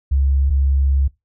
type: tone pair in turn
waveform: sine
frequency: 68.5 / 68.5 Hz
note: C#2 / C#2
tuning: -20 / -20 cents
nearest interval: unison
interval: 0 cents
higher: neither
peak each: -13 dBFS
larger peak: neither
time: 0.11-0.5 / 0.5-1.08 s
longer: second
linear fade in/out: 10 ms
effects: noise-tail reverb RT60 0.2 s tail -21 dB re dry